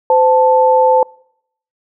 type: tone pair together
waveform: sine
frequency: 513.8 / 880 Hz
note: C5 / A5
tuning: -32 / 0 cents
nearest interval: major sixth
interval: 932 cents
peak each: -10 dBFS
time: 0.1-1.03 s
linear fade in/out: 2 ms
effects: noise-tail reverb RT60 0.7 s tail -26 dB re dry